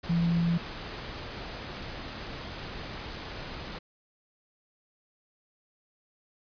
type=tone in noise; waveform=sine; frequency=169.7 Hz; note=F3; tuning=49 cents flat; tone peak=-23 dBFS; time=0.09-0.58 s; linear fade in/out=10 ms; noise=pink; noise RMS=-39 dBFS; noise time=0.03-3.79 s; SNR=+13 dB; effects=resampled to 11025 Hz